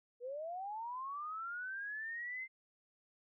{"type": "linear sweep", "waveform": "sine", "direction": "up", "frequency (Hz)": [470, 2093], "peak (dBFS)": -40, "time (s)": [0.2, 2.48], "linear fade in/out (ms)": 50, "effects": []}